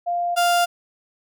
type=tone pair in turn; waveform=sine / 35% pulse; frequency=698.5 / 698.5 Hz; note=F5 / F5; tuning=0 / 0 cents; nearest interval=unison; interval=0 cents; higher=neither; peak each=-20 / -14 dBFS; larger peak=second; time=0.06-0.36 / 0.36-0.66 s; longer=neither; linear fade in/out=20 ms; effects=none